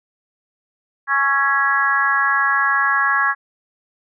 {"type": "harmonic tone with a mistuned harmonic", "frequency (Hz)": 277.2, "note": "C#4", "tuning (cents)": 0, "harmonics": [3, 4, 5, 6, 7], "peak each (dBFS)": [-27, -19, -24, -17, -26], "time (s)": [1.07, 3.35], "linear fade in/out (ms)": 50, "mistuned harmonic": 5, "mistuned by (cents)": -40, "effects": []}